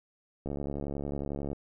click train, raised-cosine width 2 ms, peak -22 dBFS, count 77, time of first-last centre 0.46-1.53 s, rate 71 Hz, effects none

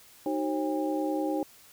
sine tone cluster, 308.5 / 378.6 / 537 / 807 Hz, D#4 / F#4 / C5 / G#5, -15 / +40 / +45 / -50 cents, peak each -29 / -35 / -33 / -35 dBFS, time 0.26-1.43 s, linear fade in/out 2 ms, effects white hiss -55 dBFS RMS until 1.72 s

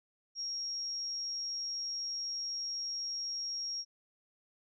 sine tone, 5588 Hz, F8, in tune, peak -35 dBFS, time 0.35-3.85 s, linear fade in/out 50 ms, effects none

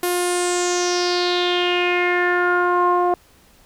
sawtooth tone with low-pass filter sweep, 355.1 Hz, F4, 29 cents sharp, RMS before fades -19 dBFS, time 0.03-3.14 s, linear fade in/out 2 ms, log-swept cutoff 12000 to 850 Hz, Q 5, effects pink hiss -53 dBFS RMS until 3.65 s

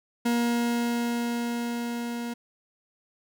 40% pulse tone with level ramp, 236.9 Hz, A#3, 28 cents sharp, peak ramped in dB -21 to -30 dBFS, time 0.25-2.34 s, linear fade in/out 10 ms, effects none

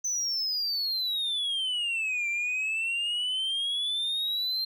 sine exponential two-way sweep, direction down then up, 6140 to 2349 to 4180 Hz, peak -24 dBFS, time 0.04-4.65 s, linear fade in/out 10 ms, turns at 2.28 s, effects tanh soft clip ceiling -26 dBFS

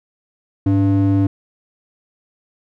triangle ring-modulated tone, 196 Hz, G3, in tune, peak -7 dBFS, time 0.66-1.27 s, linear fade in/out 5 ms, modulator 93.2 Hz, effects none

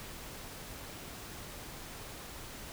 silence, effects pink hiss -46 dBFS RMS until 2.72 s

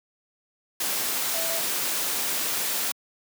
sine tone in noise, 660 Hz, E5, 2 cents sharp, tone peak -33 dBFS, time 1.34-1.6 s, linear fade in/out 5 ms, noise white, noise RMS -27 dBFS, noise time 0.8-2.92 s, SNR -9 dB, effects high-pass 200 Hz 12 dB/octave

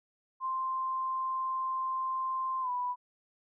sine tone with pitch glide, 1046.5 to 987.8 Hz, C6 to B5, 0 to 0 cents, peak -30 dBFS, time 0.4-2.96 s, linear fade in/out 50 ms, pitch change -100 cents, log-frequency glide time 2.61-2.7 s, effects none

